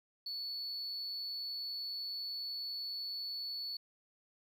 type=tone with amplitude modulation; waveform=sine; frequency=4435 Hz; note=C#8; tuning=in tune; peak=-34 dBFS; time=0.26-3.77 s; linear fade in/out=5 ms; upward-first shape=sine; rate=194 Hz; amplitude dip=45%; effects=tanh soft clip ceiling -36 dBFS + 12-bit